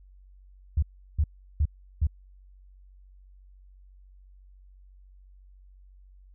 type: tone bursts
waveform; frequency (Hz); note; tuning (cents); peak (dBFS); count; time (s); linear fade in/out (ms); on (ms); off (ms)
sine; 73.4; D2; 0; -19; 4; 0.77-2.07; 5; 55; 360
effects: added 47 Hz sine -50 dBFS peak until 6.34 s